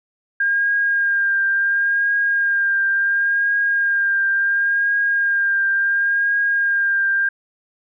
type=tone with vibrato; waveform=sine; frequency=1610 Hz; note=G6; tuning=46 cents sharp; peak=-15 dBFS; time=0.4-7.29 s; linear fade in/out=5 ms; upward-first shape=triangle; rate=0.71 Hz; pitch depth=26 cents each way; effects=none